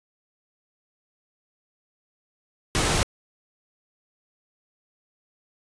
pink noise, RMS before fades -22 dBFS, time 2.75-3.03 s, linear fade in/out 0 ms, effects resampled to 22050 Hz

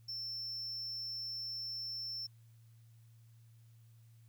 triangle tone, 5370 Hz, E8, 31 cents sharp, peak -38 dBFS, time 0.08-2.27 s, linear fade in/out 10 ms, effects added 114 Hz sine -58 dBFS peak until 4.28 s + white hiss -75 dBFS RMS until 4.28 s

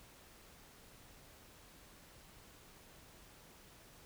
silence, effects pink hiss -60 dBFS RMS until 4.05 s

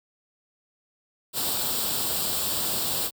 white noise with comb filter, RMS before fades -27 dBFS, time 1.33-3.11 s, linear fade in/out 50 ms, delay 0.24 ms, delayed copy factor +0.65, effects high-pass 60 Hz 12 dB/octave

